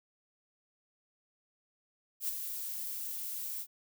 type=noise with ADSR envelope; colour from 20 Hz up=violet; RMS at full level=-32 dBFS; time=2.2-3.67 s; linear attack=82 ms; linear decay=23 ms; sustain=-7 dB; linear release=67 ms; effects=none